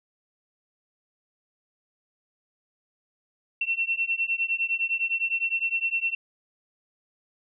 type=beating tone pair; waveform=sine; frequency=2703 / 2712.8 Hz; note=E7 / E7; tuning=+43 / +49 cents; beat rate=9.8 Hz; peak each=-27 dBFS; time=3.61-6.15 s; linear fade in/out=5 ms; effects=none